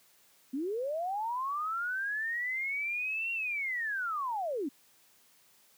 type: linear two-way sweep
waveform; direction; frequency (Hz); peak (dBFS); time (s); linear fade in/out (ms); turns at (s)
sine; up then down; 248.6 to 2756 to 248.6; -31; 0.53-4.69; 10; 3.32
effects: white hiss -64 dBFS RMS until 5.77 s + high-pass 100 Hz 12 dB/octave